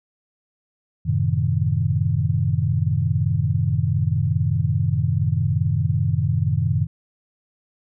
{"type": "chord", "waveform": "sine", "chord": "F# diminished seventh", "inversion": "none", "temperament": "equal", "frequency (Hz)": [92.5, 110, 130.81, 155.56], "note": ["F#2", "A2", "C3", "Eb3"], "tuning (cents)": [0, 0, 0, 0], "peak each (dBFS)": -23, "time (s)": [1.05, 6.87], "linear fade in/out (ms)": 20, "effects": []}